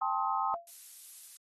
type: chord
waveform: sine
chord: A half-diminished seventh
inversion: third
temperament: just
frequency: 792 / 880 / 1056 / 1267.2 Hz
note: G5 / A5 / C6 / Eb6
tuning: +18 / 0 / +16 / +31 cents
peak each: -34 dBFS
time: 0.01-0.55 s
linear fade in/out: 10 ms
type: tone with exponential decay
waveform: sine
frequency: 684 Hz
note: F5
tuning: 36 cents flat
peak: -31 dBFS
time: 0.54-0.71 s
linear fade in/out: 0 ms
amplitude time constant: 35 ms
type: noise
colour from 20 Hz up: violet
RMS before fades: -46 dBFS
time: 0.67-1.37 s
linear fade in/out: 2 ms
effects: AAC 32 kbps